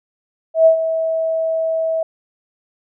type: tone with ADSR envelope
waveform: sine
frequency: 648 Hz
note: E5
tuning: 30 cents flat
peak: -5 dBFS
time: 0.54-2.03 s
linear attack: 120 ms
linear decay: 100 ms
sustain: -11 dB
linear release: 3 ms
effects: none